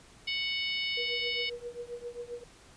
harmonic tone, 740 Hz, F#5, in tune, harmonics 3 / 4 / 5 / 6 / 7, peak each -34 / -34 / -39 / -41 / -41 dBFS, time 0.27-1.5 s, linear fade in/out 10 ms
sine tone with tremolo, 480 Hz, B4, 49 cents flat, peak -34 dBFS, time 0.97-2.44 s, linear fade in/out 5 ms, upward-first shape triangle, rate 7.5 Hz, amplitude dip 95%
effects pink hiss -56 dBFS RMS until 2.76 s + resampled to 22050 Hz

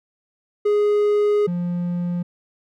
triangle tone pair in turn, 415.3 / 175.37 Hz, G#4 / F3, 0 / +7 cents, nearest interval octave + minor third, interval 1493 cents, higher first, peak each -13 / -19 dBFS, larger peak first, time 0.65-1.47 / 1.47-2.23 s, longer first, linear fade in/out 10 ms, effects none

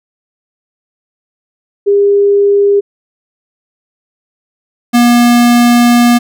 sine / square tone pair in turn, 403.3 / 239.8 Hz, G4 / A#3, +49 / +49 cents, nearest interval major sixth, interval 900 cents, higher first, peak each -5 dBFS, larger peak neither, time 1.86-2.81 / 4.93-6.19 s, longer second, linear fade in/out 20 ms, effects none

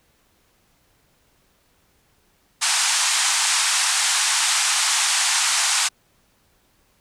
white band-pass noise, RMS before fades -20 dBFS, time 2.61-5.89 s, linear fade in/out 20 ms, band 770 to 9300 Hz, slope 48 dB/octave, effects pink hiss -62 dBFS RMS until 7 s

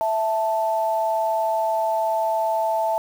sine tone pair together, 659.3 / 880.1 Hz, E5 / A5, 0 / 0 cents, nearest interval perfect fourth, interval 500 cents, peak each -22 dBFS, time 0.01-2.98 s, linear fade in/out 0 ms, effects 7-bit

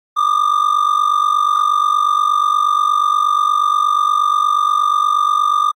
triangle ring-modulated tone, 1200 Hz, D6, 37 cents sharp, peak -7 dBFS, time 0.16-5.72 s, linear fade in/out 20 ms, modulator 24.2 Hz, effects AAC 64 kbps

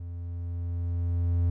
triangle tone with level ramp, 86.4 Hz, F2, 18 cents flat, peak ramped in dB -33 to -19 dBFS, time 0-1.5 s, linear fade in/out 5 ms, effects none

